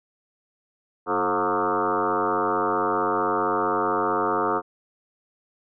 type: tone with frequency modulation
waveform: sine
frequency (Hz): 816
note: G#5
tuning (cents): -31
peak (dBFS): -20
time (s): 1.06-4.62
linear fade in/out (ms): 50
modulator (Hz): 95.5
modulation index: 5.4
effects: none